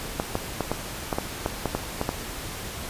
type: clicks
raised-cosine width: 1 ms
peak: -10 dBFS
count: 11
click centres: 0.199 / 0.354 / 0.607 / 0.716 / 1.128 / 1.185 / 1.461 / 1.657 / 1.75 / 2.014 / 2.091 s
effects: pink hiss -35 dBFS RMS until 2.89 s + resampled to 32000 Hz